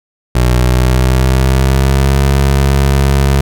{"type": "tone with pitch glide", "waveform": "25% pulse", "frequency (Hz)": [61.74, 68.5], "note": ["B1", "C#2"], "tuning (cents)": [0, -20], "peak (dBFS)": -4, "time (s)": [0.35, 3.41], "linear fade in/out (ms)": 5, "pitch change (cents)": 180, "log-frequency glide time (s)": [0.55, 2.21], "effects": []}